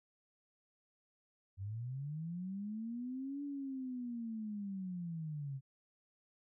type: linear two-way sweep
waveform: sine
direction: up then down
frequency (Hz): 92.5 to 287.7 to 131.6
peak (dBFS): -39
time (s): 1.57-5.61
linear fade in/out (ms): 50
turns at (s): 3.43
effects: none